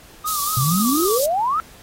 triangle tone with vibrato, 1204 Hz, D6, 43 cents sharp, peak -22 dBFS, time 0.24-1.18 s, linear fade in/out 10 ms, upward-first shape sine, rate 4.2 Hz, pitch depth 97 cents each way
white high-pass noise, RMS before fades -24 dBFS, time 0.27-1.26 s, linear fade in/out 5 ms, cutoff 4000 Hz, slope 24 dB/octave
sine exponential sweep, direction up, 120 to 1350 Hz, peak -17 dBFS, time 0.57-1.6 s, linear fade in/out 0 ms
effects pink hiss -46 dBFS RMS until 1.82 s + AAC 48 kbps

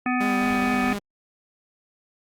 harmonic tone, 250.3 Hz, B3, 23 cents sharp, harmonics 1 / 3 / 5 / 7 / 9 / 10, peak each -23 / -28 / -30 / -31 / -33 / -33 dBFS, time 0.06-0.93 s, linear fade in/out 2 ms
sawtooth tone with vibrato, 200.4 Hz, G3, 38 cents sharp, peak -23 dBFS, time 0.2-0.99 s, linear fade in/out 10 ms, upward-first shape triangle, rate 4.4 Hz, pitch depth 36 cents each way
pink low-pass noise, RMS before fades -39 dBFS, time 0.41-0.97 s, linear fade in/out 5 ms, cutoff 4500 Hz, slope 96 dB/octave
effects Opus 48 kbps

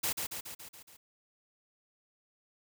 white noise with echo, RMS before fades -32 dBFS, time 0.03-0.13 s, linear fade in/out 10 ms, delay 140 ms, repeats 6, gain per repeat -4 dB, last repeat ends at 0.97 s, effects none

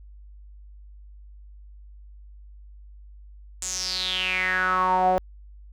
sawtooth tone with band-pass filter sweep, 185 Hz, F#3, in tune, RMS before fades -24 dBFS, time 3.62-5.18 s, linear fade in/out 0 ms, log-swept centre 7500 to 620 Hz, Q 7.1, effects added 50 Hz sine -43 dBFS peak until 5.72 s

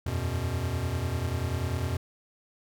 square chord, E suspended second, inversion none, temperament equal, 82.41 / 92.5 / 123.47 Hz, E2 / F#2 / B2, 0 / 0 / 0 cents, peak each -33 dBFS, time 0.06-1.97 s, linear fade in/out 5 ms, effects none

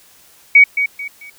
sine tone with echo, 2253 Hz, C#7, 28 cents sharp, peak -3 dBFS, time 0.55-0.64 s, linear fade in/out 5 ms, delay 220 ms, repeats 3, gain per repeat -10 dB, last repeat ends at 1.3 s, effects white hiss -48 dBFS RMS until 1.38 s

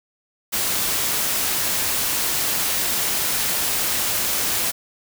white noise, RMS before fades -22 dBFS, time 0.52-4.72 s, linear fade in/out 20 ms, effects none

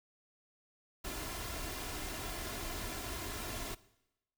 pink noise with comb filter, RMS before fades -41 dBFS, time 1.04-3.75 s, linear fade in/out 10 ms, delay 2.9 ms, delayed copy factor +0.5, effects noise-tail reverb RT60 0.9 s tail -19 dB re dry

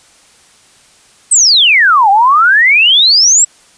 sine exponential two-way sweep, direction down then up, 8530 to 769 to 7900 Hz, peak -4 dBFS, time 1.31-3.45 s, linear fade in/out 10 ms, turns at 2.1 s, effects white hiss -45 dBFS RMS until 3.77 s + resampled to 22050 Hz

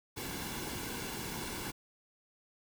pink noise with comb filter, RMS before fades -40 dBFS, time 0.16-1.72 s, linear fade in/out 20 ms, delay 1.6 ms, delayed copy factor -0.55, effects none

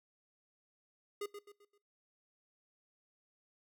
square tone with echo, 410 Hz, G#4, 22 cents flat, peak -38 dBFS, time 1.21-1.26 s, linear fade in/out 5 ms, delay 130 ms, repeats 4, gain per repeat -8 dB, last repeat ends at 1.78 s, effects noise-tail reverb RT60 0.3 s tail -21 dB re dry

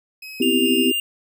30% pulse tone with tremolo, 2549 Hz, D#7, 41 cents sharp, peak -31 dBFS, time 0.22-0.91 s, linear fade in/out 5 ms, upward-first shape square, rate 2.3 Hz, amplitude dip 55%
sine chord, C major seventh, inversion third, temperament equal with one note detuned, 249.1 / 261.6 / 329.6 / 392 Hz, B3 / C4 / E4 / G4, +15 / 0 / 0 / 0 cents, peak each -22 dBFS, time 0.4-0.92 s, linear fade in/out 5 ms
square tone, 2800 Hz, F7, 4 cents sharp, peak -21 dBFS, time 0.42-1 s, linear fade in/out 2 ms
effects none

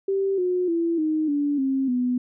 sine tone with pitch steps, 390 / 361.8 / 335.6 / 311.3 / 288.8 / 267.9 / 248.5 Hz, G4 / F#4 / E4 / D#4 / D4 / C4 / B3, -9 / -39 / +31 / +1 / -29 / +41 / +11 cents, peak -20 dBFS, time 0.08-2.18 s, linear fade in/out 5 ms, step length 300 ms, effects none

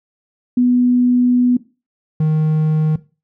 sine / triangle tone pair in turn, 246.9 / 155.54 Hz, B3 / D#3, 0 / 0 cents, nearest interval minor sixth, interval 800 cents, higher first, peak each -10 dBFS, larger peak neither, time 0.57-1.57 / 2.2-2.96 s, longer first, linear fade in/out 5 ms, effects noise-tail reverb RT60 0.3 s tail -17 dB re dry

